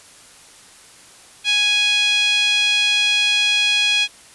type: tone with band-pass filter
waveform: 5% pulse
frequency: 830.6 Hz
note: G#5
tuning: in tune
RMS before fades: -17 dBFS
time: 1.44-4.08 s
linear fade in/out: 50 ms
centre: 2900 Hz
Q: 8.7
effects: white hiss -45 dBFS RMS until 4.34 s + resampled to 24000 Hz